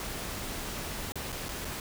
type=noise with dropouts; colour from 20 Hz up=pink; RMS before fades=-37 dBFS; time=0-1.8 s; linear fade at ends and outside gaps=1 ms; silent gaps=1.121-1.156 / 1.321-1.326 / 1.485-1.49 / 1.647-1.652 s; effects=none